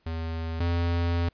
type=tone pair in turn; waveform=square; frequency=81.8 / 85.56 Hz; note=E2 / F2; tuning=-13 / -35 cents; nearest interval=minor second; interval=78 cents; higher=second; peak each=-30 / -24 dBFS; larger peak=second; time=0.06-0.6 / 0.6-1.29 s; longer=second; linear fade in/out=5 ms; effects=pink hiss -68 dBFS RMS until 1.33 s + resampled to 11025 Hz